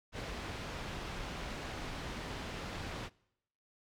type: low-pass noise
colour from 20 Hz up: pink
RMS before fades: -42 dBFS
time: 0.12-3.1 s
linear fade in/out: 50 ms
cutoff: 4200 Hz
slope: 12 dB/octave
effects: noise-tail reverb RT60 0.8 s tail -24 dB re dry